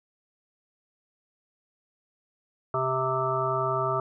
harmonic tone, 130.81 Hz, C3, in tune, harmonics 1 / 3 / 5 / 7 / 9 / 10, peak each -33 / -31 / -30 / -34 / -29 / -32 dBFS, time 2.74-4 s, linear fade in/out 2 ms, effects none

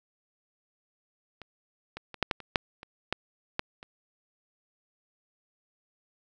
clicks, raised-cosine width 0.3 ms, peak -27 / -22 / -25 / -8 / -10 / -27 / -6 / -27 / -11 / -11 / -27 dBFS, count 11, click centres 1.417 / 1.97 / 2.143 / 2.227 / 2.312 / 2.403 / 2.558 / 2.831 / 3.126 / 3.594 / 3.829 s, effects none

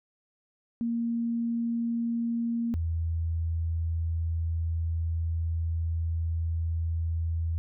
sine tone pair in turn, 233.1 / 82.41 Hz, A#3 / E2, 0 / 0 cents, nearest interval octave + tritone, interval 1800 cents, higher first, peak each -26 / -26 dBFS, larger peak neither, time 0.81-2.74 / 2.74-7.58 s, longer second, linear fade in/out 0 ms, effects none

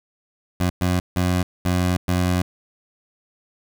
20% pulse tone bursts at uneven times, 90.1 Hz, F#2, 45 cents flat, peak -13 dBFS, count 5, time 0.6-0.7 / 0.81-1 / 1.16-1.43 / 1.65-1.97 / 2.08-2.42 s, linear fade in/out 5 ms, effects none

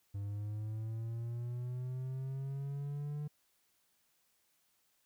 triangle linear sweep, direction up, 99.5 to 149.1 Hz, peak -35 dBFS, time 0.14-3.28 s, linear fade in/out 10 ms, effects white hiss -75 dBFS RMS until 5.05 s

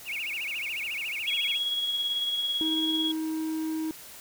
sine tone with vibrato, 2489 Hz, D#7, in tune, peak -30 dBFS, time 0.05-1.59 s, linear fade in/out 50 ms, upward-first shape sine, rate 14 Hz, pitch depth 240 cents each way
sine tone with tremolo, 3322 Hz, G#7, in tune, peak -24 dBFS, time 1.27-3.12 s, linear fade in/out 10 ms, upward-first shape triangle, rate 18 Hz, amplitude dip 45%
triangle tone, 316.6 Hz, D#4, 30 cents sharp, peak -26 dBFS, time 2.61-3.91 s, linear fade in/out 0 ms
effects white hiss -46 dBFS RMS until 4.2 s

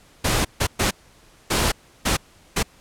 pink noise bursts at uneven times, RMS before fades -20 dBFS, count 6, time 0.24-0.45 / 0.6-0.67 / 0.79-0.91 / 1.5-1.72 / 2.05-2.17 / 2.56-2.63 s, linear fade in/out 10 ms, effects pink hiss -53 dBFS RMS until 2.8 s + low-pass 11000 Hz 12 dB/octave

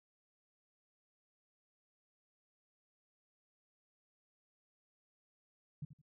sine tone with echo, 146.6 Hz, D3, 3 cents flat, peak -39 dBFS, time 5.82-5.85 s, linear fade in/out 5 ms, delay 83 ms, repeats 2, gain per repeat -12 dB, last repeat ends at 6.016 s, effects none

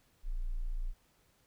sine tone, 28.93 Hz, A#0, 12 cents flat, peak -32 dBFS, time 0.23-0.94 s, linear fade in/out 50 ms, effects pink hiss -70 dBFS RMS until 1.46 s

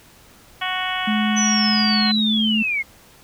harmonic tone, 370 Hz, F#4, in tune, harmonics 2 / 3 / 4 / 5 / 6 / 7 / 8 / 9, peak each -28 / -29 / -30 / -29 / -30 / -34 / -29 / -32 dBFS, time 0.61-2.12 s, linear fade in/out 10 ms
sine tone with pitch glide, 213.3 to 217.8 Hz, G#3 to A3, +46 to -17 cents, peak -18 dBFS, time 1.07-2.63 s, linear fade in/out 10 ms, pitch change +37 cents, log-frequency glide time 1.99-2.4 s
sine linear sweep, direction down, 6090 to 2099 Hz, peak -19 dBFS, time 1.36-2.83 s, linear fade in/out 20 ms
effects pink hiss -49 dBFS RMS until 3.23 s

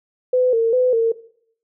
sine tone with vibrato, 479.6 Hz, A#4, 49 cents sharp, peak -13 dBFS, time 0.33-1.12 s, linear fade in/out 5 ms, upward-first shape square, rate 2.5 Hz, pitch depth 88 cents each way, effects noise-tail reverb RT60 0.6 s tail -17 dB re dry

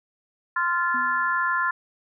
harmonic tone, 347.1 Hz, F4, 11 cents flat, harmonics 3 / 4 / 5, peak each -25 / -25 / -26 dBFS, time 0.56-1.71 s, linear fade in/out 5 ms
sine tone with exponential decay, 248.3 Hz, B3, 9 cents sharp, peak -33 dBFS, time 0.94-1.54 s, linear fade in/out 5 ms, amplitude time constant 130 ms
effects none

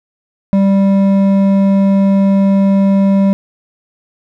sine tone with hard clipping, 196 Hz, G3, in tune, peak -9 dBFS, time 0.53-3.33 s, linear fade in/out 0 ms, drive 8 dB, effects none

